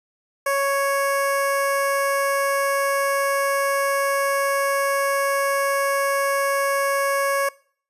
15% pulse tone with notch filter, 554.4 Hz, C#5, in tune, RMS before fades -21 dBFS, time 0.46-7.49 s, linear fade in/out 5 ms, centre 3800 Hz, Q 0.68, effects noise-tail reverb RT60 0.5 s tail -22 dB re dry + resampled to 32000 Hz

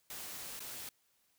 white noise with dropouts, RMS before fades -45 dBFS, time 0.1-0.89 s, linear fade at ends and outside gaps 2 ms, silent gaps 0.594-0.603 s, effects white hiss -74 dBFS RMS until 1.38 s

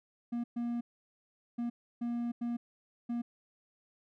triangle tone bursts at uneven times, 237.5 Hz, A#3, 33 cents sharp, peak -30 dBFS, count 6, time 0.32-0.44 / 0.56-0.81 / 1.58-1.7 / 2.01-2.32 / 2.41-2.57 / 3.09-3.22 s, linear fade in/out 10 ms, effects none

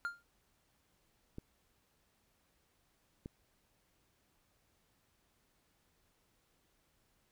triangle tone with exponential decay, 1400 Hz, F6, 4 cents sharp, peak -30 dBFS, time 0.05-0.23 s, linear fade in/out 0 ms, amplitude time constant 37 ms
clicks, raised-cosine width 3 ms, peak -31 dBFS, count 2, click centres 1.384 / 3.259 s
effects pink hiss -75 dBFS RMS until 7.31 s

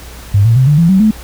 sine tone with pitch steps, 100.9 / 114.57 / 130.1 / 147.73 / 167.74 / 190.47 / 216.3 Hz, G#2 / A#2 / C3 / D3 / E3 / G3 / A3, -49 / -30 / -9 / +11 / +30 / -50 / -29 cents, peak -5 dBFS, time 0.34-1.11 s, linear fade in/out 5 ms, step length 110 ms, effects added 60 Hz sine -31 dBFS peak until 1.23 s + pink hiss -34 dBFS RMS until 1.23 s

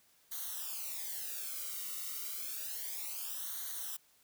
blue noise with flanger, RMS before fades -41 dBFS, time 0.31-3.97 s, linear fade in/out 10 ms, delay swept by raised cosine 0.39 to 1.21 ms, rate 0.3 Hz, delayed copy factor -0.95, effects white hiss -68 dBFS RMS until 4.23 s

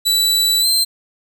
sawtooth tone with pitch glide, 3954 to 4122 Hz, B7 to C8, +1 to -27 cents, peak -10 dBFS, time 0.05-0.85 s, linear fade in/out 20 ms, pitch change +72 cents, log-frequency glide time 0.61-0.66 s, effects none

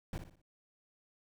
brown noise with echo, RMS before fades -38 dBFS, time 0.13-0.18 s, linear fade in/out 2 ms, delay 59 ms, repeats 4, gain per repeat -8 dB, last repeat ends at 0.416 s, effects none

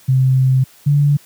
sine tone pair in turn, 130.81 / 144.48 Hz, C3 / D3, 0 / -28 cents, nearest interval major second, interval 172 cents, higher second, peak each -9 dBFS, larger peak neither, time 0.08-0.64 / 0.86-1.17 s, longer first, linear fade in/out 10 ms, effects white hiss -47 dBFS RMS until 1.25 s + high-pass 80 Hz 12 dB/octave

